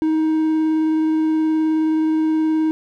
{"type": "tone with vibrato", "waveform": "triangle", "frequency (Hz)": 314.9, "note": "D#4", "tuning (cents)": 21, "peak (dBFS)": -13, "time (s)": [0.02, 2.71], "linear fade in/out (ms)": 0, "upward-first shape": "triangle", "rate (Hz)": 19, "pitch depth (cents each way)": 11, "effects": []}